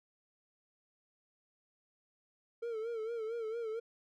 triangle tone with vibrato, 452.9 Hz, A#4, 50 cents flat, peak -34 dBFS, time 2.62-3.8 s, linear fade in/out 10 ms, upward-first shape sine, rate 4.4 Hz, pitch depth 77 cents each way, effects none

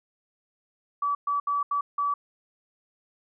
sine tone bursts at uneven times, 1148 Hz, D6, 40 cents flat, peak -23 dBFS, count 5, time 1.02-1.15 / 1.27-1.4 / 1.47-1.63 / 1.71-1.81 / 1.98-2.14 s, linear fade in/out 5 ms, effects none

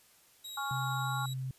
sawtooth tone with pitch glide, 3828 to 3868 Hz, A#7 to B7, +45 to -37 cents, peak -39 dBFS, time 0.44-1.34 s, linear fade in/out 10 ms, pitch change +18 cents, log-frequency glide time 1.02-1.08 s
sine chord, Db major, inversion second, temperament equal, 830.6 / 1108.7 / 1396.9 Hz, Ab5 / Db6 / F6, 0 / 0 / 0 cents, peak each -38 dBFS, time 0.57-1.26 s, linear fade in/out 5 ms
sine tone, 130.81 Hz, C3, in tune, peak -34 dBFS, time 0.71-1.51 s, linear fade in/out 2 ms
effects white hiss -63 dBFS RMS until 1.58 s + resampled to 32000 Hz

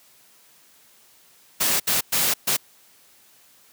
white noise bursts at uneven times, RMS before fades -21 dBFS, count 4, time 1.6-1.8 / 1.87-2.01 / 2.12-2.34 / 2.47-2.57 s, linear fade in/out 10 ms, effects white hiss -55 dBFS RMS until 3.72 s + high-pass 100 Hz 12 dB/octave

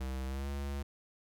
square tone with pitch glide, 65.41 to 70.1 Hz, C2 to C#2, 0 to +20 cents, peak -36 dBFS, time 0-0.83 s, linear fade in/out 10 ms, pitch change +120 cents, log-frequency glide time 0.26-0.48 s, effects none

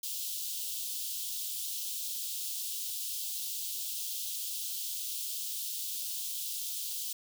white high-pass noise, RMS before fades -37 dBFS, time 0.03-7.13 s, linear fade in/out 5 ms, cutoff 3000 Hz, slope 48 dB/octave, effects none

